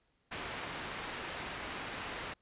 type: low-pass noise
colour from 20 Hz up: white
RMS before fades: -42 dBFS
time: 0.31-2.34 s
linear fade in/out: 10 ms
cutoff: 2400 Hz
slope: 12 dB/octave
effects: pink hiss -75 dBFS RMS until 2.41 s + resampled to 8000 Hz